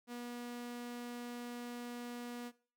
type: tone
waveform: sawtooth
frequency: 241.4 Hz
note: B3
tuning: 39 cents flat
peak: -39 dBFS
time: 0.07-2.52 s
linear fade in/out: 50 ms
effects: noise-tail reverb RT60 0.4 s tail -18 dB re dry